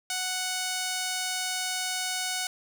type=tone; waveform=5% pulse; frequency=740 Hz; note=F#5; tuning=in tune; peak=-17 dBFS; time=0.1-2.47 s; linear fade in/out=2 ms; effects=none